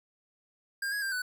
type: tone with pitch steps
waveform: square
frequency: 1606 / 1662 / 1586 / 1493 Hz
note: G6 / G#6 / G6 / F#6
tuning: +41 / +1 / +20 / +15 cents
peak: -31 dBFS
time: 0.82-1.22 s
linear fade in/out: 5 ms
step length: 100 ms
effects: none

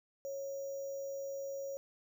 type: tone with sample-and-hold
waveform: sine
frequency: 550 Hz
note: C#5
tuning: 14 cents flat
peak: -38 dBFS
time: 0.25-1.77 s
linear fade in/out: 0 ms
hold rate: 6300 Hz
effects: none

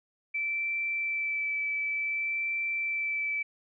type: tone with vibrato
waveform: sine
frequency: 2323 Hz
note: D7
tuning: 20 cents flat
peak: -28 dBFS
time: 0.34-3.43 s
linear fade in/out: 10 ms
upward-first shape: sine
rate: 0.55 Hz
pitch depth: 12 cents each way
effects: none

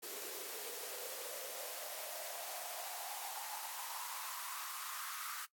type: noise with high-pass filter sweep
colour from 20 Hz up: white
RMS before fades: -45 dBFS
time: 0.02-5.46 s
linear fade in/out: 20 ms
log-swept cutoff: 390 to 1300 Hz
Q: 5.8
effects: noise-tail reverb RT60 0.1 s tail -18 dB re dry + AAC 64 kbps

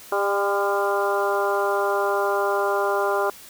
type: harmonic tone with a mistuned harmonic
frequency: 200 Hz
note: G3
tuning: 35 cents sharp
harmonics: 2 / 3 / 4 / 5 / 6 / 7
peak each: -24 / -26 / -27 / -28 / -29 / -29 dBFS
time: 0.12-3.3 s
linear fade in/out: 2 ms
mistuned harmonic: 5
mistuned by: +32 cents
effects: white hiss -44 dBFS RMS until 3.49 s

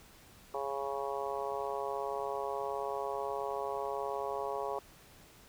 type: harmonic tone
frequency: 138.59 Hz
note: C#3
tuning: in tune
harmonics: 3 / 4 / 5 / 6 / 7 / 8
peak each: -39 / -40 / -41 / -42 / -42 / -43 dBFS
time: 0.54-4.79 s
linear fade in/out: 2 ms
effects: pink hiss -58 dBFS RMS until 5.48 s

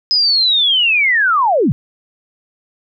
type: linear sweep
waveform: sine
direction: down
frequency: 5090 to 105 Hz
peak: -10 dBFS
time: 0.11-1.72 s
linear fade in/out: 0 ms
effects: none

